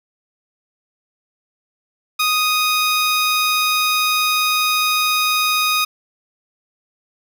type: tone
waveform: 15% pulse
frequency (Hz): 1244.5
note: D#6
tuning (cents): 0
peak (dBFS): -9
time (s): 2.19-5.85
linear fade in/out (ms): 10
effects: none